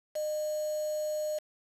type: tone with quantisation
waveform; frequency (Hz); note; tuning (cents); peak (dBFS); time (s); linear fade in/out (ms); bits
sine; 610; D#5; -34; -30; 0.15-1.39; 10; 7
effects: resampled to 32000 Hz